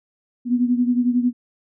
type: beating tone pair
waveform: sine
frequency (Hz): 243 / 254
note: B3 / B3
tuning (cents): -28 / +49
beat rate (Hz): 11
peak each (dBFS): -17 / -22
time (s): 0.45-1.33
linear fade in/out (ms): 50
effects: none